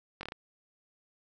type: slowing click train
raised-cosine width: 0.3 ms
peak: -23 dBFS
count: 5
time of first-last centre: 0.21-0.321 s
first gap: 21 ms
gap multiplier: 1.19
effects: none